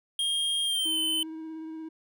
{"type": "tone with pitch glide", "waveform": "square", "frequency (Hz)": [3228, 3049], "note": ["G#7", "G7"], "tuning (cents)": [-50, -49], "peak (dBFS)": -26, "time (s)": [0.19, 1.23], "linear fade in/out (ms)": 2, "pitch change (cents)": -99, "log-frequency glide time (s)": [0.64, 0.98]}
{"type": "tone with vibrato", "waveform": "triangle", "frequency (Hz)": 318.9, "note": "D#4", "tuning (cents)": 43, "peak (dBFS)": -34, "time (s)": [0.85, 1.89], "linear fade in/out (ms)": 10, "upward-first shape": "triangle", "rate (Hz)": 17, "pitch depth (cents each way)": 20}
{"effects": []}